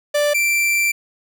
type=tone pair in turn; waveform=45% pulse; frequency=587.3 / 2349 Hz; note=D5 / D7; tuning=0 / 0 cents; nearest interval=2 octaves; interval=2400 cents; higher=second; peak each=-15 dBFS; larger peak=neither; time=0.14-0.34 / 0.34-0.92 s; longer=second; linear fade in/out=10 ms; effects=none